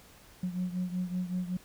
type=beating tone pair; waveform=sine; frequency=180 / 185.3 Hz; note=F#3 / F#3; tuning=-47 / +3 cents; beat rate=5.3 Hz; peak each=-31 / -35 dBFS; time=0.43-1.57 s; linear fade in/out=5 ms; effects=tanh soft clip ceiling -25 dBFS + pink hiss -56 dBFS RMS until 1.64 s